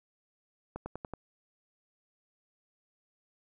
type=accelerating click train; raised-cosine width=1 ms; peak=-24 dBFS; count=5; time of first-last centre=0.76-1.137 s; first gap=100 ms; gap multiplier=0.96; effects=none